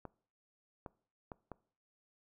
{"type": "clicks", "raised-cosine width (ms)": 1, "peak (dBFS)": -30, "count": 4, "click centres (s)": [0.053, 0.862, 1.318, 1.517], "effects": ["noise-tail reverb RT60 0.5 s tail -22 dB re dry"]}